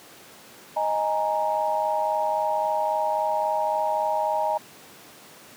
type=chord; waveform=sine; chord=D# suspended fourth; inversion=none; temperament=just; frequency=622.3 / 829.7 / 933.4 Hz; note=D#5 / G#5 / A#5; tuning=0 / -2 / +2 cents; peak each=-26 dBFS; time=0.76-4.58 s; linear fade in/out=10 ms; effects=pink hiss -47 dBFS RMS until 5.56 s + high-pass 200 Hz 12 dB/octave